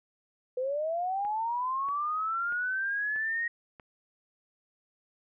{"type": "linear sweep", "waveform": "sine", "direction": "up", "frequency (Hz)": [493.9, 1885], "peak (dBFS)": -28, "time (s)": [0.57, 3.48], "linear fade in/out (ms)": 5}
{"type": "click train", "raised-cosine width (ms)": 0.5, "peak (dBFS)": -33, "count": 5, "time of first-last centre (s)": [1.25, 3.798], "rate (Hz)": 1.57}
{"effects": []}